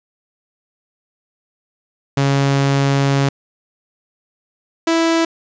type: tone pair in turn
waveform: sawtooth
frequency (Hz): 138.59 / 329.6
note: C#3 / E4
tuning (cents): 0 / 0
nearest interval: octave + minor third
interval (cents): 1500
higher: second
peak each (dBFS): -9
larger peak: neither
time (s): 2.17-3.29 / 4.87-5.25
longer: first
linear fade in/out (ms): 5
effects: resampled to 16000 Hz + 8-bit